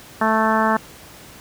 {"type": "harmonic tone", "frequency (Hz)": 220, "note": "A3", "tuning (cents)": 0, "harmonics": [1, 2, 3, 4, 5, 6, 7, 8], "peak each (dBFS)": [-21, -27, -23, -21, -22, -25, -26, -27], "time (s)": [0.21, 0.77], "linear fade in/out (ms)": 5, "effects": ["pink hiss -42 dBFS RMS until 1.4 s", "high-pass 60 Hz 12 dB/octave"]}